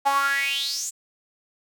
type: tone with high-pass filter sweep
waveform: sawtooth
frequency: 277.2 Hz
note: C#4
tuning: in tune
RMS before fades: -24 dBFS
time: 0.05-0.91 s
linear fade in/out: 20 ms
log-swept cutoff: 810 to 7800 Hz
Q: 7.9
effects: none